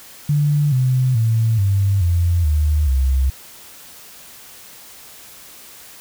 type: tone with pitch steps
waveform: sine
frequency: 146.83 / 128.56 / 112.57 / 98.56 / 86.3 / 75.57 / 66.17 Hz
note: D3 / C3 / A2 / G2 / F2 / D#2 / C2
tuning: 0 / -30 / +40 / +10 / -20 / -50 / +20 cents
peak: -13 dBFS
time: 0.29-3.3 s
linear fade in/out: 5 ms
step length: 430 ms
effects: white hiss -41 dBFS RMS until 6 s